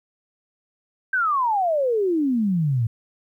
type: exponential sweep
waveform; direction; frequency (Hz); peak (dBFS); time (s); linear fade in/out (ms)
sine; down; 1586 to 108.7; -18; 1.13-2.87; 5
effects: 10-bit